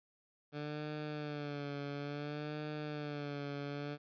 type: tone with vibrato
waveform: 15% pulse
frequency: 146.83 Hz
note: D3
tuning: in tune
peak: -33 dBFS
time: 0.52-3.98 s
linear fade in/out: 50 ms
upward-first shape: sine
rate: 0.58 Hz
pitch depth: 52 cents each way
effects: resampled to 11025 Hz + 12-bit